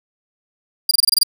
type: tone bursts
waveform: sawtooth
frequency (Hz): 4802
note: D8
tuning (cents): +38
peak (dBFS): -7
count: 8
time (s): 0.89-1.233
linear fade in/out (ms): 5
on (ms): 21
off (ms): 25
effects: none